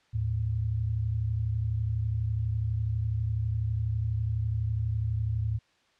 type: tone pair together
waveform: sine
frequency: 77.78 / 109.86 Hz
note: D#2 / A2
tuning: 0 / -2 cents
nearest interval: tritone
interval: 598 cents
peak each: -32 / -27 dBFS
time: 0.13-5.59 s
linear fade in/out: 20 ms
effects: white hiss -66 dBFS RMS until 5.99 s + low-pass 4000 Hz 12 dB/octave